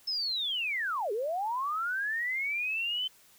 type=linear two-way sweep; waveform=sine; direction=down then up; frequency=5274 to 392 to 3084 Hz; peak=-29 dBFS; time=0.07-3.08 s; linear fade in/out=10 ms; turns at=1.12 s; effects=white hiss -60 dBFS RMS until 3.38 s